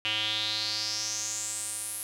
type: tone with band-pass filter sweep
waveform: square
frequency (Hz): 107.9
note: A2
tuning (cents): -33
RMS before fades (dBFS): -32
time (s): 0.05-2.03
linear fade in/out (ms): 0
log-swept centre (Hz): 2900 to 11000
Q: 5.8
effects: none